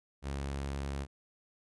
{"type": "tone", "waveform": "sawtooth", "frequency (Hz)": 69.3, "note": "C#2", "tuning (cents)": 0, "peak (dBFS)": -31, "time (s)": [0.22, 1.07], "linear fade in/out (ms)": 50, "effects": ["resampled to 24000 Hz"]}